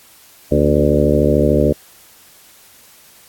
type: harmonic tone with a mistuned harmonic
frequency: 73.42 Hz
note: D2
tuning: in tune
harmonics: 1 / 2 / 3 / 4 / 5 / 6 / 7 / 8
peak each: -19 / -19 / -19 / -19 / -19 / -19 / -19 / -19 dBFS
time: 0.51-1.73 s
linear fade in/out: 10 ms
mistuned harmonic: 3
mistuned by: +63 cents
effects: white hiss -46 dBFS RMS until 3.28 s + AAC 64 kbps